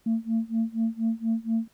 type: tone with tremolo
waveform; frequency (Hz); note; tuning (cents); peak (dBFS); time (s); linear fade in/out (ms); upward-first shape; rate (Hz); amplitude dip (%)
sine; 225.9; A3; +46; -19; 0.06-1.68; 5; sine; 4.2; 95
effects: tanh soft clip ceiling -18 dBFS + pink hiss -64 dBFS RMS until 1.73 s